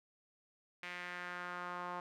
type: tone with band-pass filter sweep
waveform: sawtooth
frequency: 177.6 Hz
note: F3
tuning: 29 cents sharp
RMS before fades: -44 dBFS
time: 0.83-2 s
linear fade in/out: 2 ms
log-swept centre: 2200 to 1000 Hz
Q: 2.5
effects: none